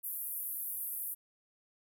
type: band-pass noise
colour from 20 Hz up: pink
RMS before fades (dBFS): -39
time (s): 0.03-1.15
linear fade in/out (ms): 20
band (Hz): 11000 to 15000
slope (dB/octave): 48
effects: none